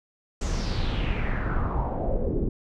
brown noise with low-pass filter sweep, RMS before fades -26 dBFS, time 0.41-2.49 s, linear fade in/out 5 ms, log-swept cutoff 7300 to 340 Hz, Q 4, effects none

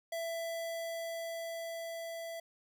square tone with level ramp, 665 Hz, E5, 15 cents sharp, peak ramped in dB -36 to -41 dBFS, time 0.12-2.4 s, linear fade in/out 5 ms, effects none

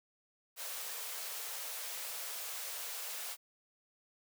white high-pass noise, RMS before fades -42 dBFS, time 0.56-3.37 s, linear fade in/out 50 ms, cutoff 430 Hz, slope 96 dB/octave, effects none

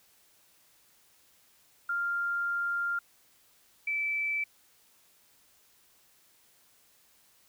sine tone pair in turn, 1396 / 2317 Hz, F6 / D7, -1 / -24 cents, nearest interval major sixth, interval 877 cents, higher second, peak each -28 dBFS, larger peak neither, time 1.89-2.99 / 3.87-4.44 s, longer first, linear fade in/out 5 ms, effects white hiss -64 dBFS RMS until 7.48 s

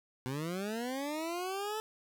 20% pulse linear sweep, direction up, 124.1 to 440 Hz, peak -30 dBFS, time 0.26-1.8 s, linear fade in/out 0 ms, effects none

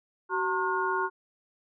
sine tone cluster, 377.7 / 914 / 1076 / 1435 Hz, F#4 / A#5 / C6 / F6, +36 / -34 / +48 / +47 cents, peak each -31 dBFS, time 0.29-1.1 s, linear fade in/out 50 ms, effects none

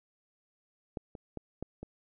clicks, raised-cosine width 2 ms, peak -22 / -30 / -25 / -23 / -28 dBFS, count 5, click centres 0.972 / 1.152 / 1.373 / 1.626 / 1.83 s, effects none

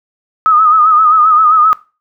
sine tone with vibrato, 1258 Hz, D#6, 19 cents sharp, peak -5 dBFS, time 0.46-1.73 s, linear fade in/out 0 ms, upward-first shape sine, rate 7.6 Hz, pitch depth 68 cents each way, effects noise-tail reverb RT60 0.3 s tail -19 dB re dry

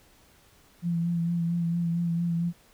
sine tone with vibrato, 170 Hz, F3, 46 cents flat, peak -24 dBFS, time 0.82-2.53 s, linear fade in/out 50 ms, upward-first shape sine, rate 4.4 Hz, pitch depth 26 cents each way, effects pink hiss -59 dBFS RMS until 2.73 s

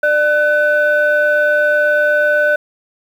sine tone pair together, 594.9 / 1503 Hz, D5 / F#6, +22 / +27 cents, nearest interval octave + major third, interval 1605 cents, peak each -12 dBFS, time 0.03-2.56 s, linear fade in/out 5 ms, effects tanh soft clip ceiling -5 dBFS + 7-bit

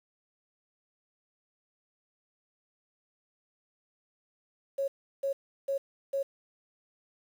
sine tone bursts, 550 Hz, C#5, 14 cents flat, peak -27 dBFS, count 4, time 4.78-6.23 s, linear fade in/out 10 ms, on 100 ms, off 350 ms, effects 9-bit

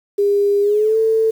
sine tone with pitch glide, 405 to 444.2 Hz, G#4 to A4, -43 to +16 cents, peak -12 dBFS, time 0.18-1.31 s, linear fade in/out 10 ms, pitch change +159 cents, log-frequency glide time 0.62-0.97 s, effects 7-bit

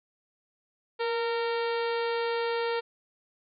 harmonic tone with a mistuned harmonic, 460 Hz, A#4, 23 cents flat, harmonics 1 / 2 / 3 / 4 / 5 / 6 / 7 / 8 / 9 / 10, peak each -28 / -34 / -38 / -40 / -42 / -44 / -45 / -46 / -47 / -48 dBFS, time 0.99-2.81 s, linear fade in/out 20 ms, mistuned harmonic 1, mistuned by +32 cents, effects none

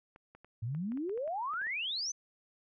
clicks, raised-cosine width 0.5 ms, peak -39 dBFS, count 12, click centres 0.161 / 0.35 / 0.446 / 0.749 / 0.92 / 0.974 / 1.095 / 1.176 / 1.277 / 1.537 / 1.616 / 1.668 s
sine exponential sweep, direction up, 105.1 to 6330 Hz, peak -33 dBFS, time 0.62-2.12 s, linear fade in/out 10 ms
effects none

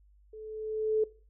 sine tone with level ramp, 434.3 Hz, A4, 23 cents flat, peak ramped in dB -43 to -22 dBFS, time 0.33-1.04 s, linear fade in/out 5 ms, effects noise-tail reverb RT60 0.4 s tail -20 dB re dry + added 50 Hz sine -58 dBFS peak until 1.29 s

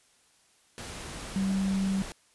sine tone in noise, 193.1 Hz, G3, 26 cents flat, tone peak -25 dBFS, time 1.36-2.02 s, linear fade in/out 0 ms, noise pink, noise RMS -40 dBFS, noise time 0.78-2.12 s, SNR +12 dB, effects white hiss -64 dBFS RMS until 2.34 s + resampled to 24000 Hz

